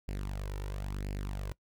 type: tone with flanger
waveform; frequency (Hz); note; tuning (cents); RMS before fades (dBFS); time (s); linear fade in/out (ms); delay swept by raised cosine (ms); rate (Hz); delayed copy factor
sawtooth; 49.11; G1; +4; -37; 0.08-1.52; 0; 0.4 to 2.2; 0.98; +0.65
effects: noise-tail reverb RT60 0.1 s tail -22 dB re dry